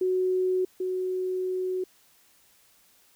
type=tone pair in turn; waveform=sine; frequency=370 / 370 Hz; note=F#4 / F#4; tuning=0 / 0 cents; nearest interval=unison; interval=0 cents; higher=neither; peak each=-22 / -26 dBFS; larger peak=first; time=0.01-0.65 / 0.8-1.84 s; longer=second; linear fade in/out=5 ms; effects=white hiss -61 dBFS RMS until 3.15 s